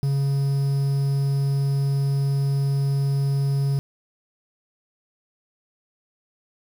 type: tone with quantisation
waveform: triangle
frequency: 138.59 Hz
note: C#3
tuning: in tune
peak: -17 dBFS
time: 0.03-3.79 s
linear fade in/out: 0 ms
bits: 7
effects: none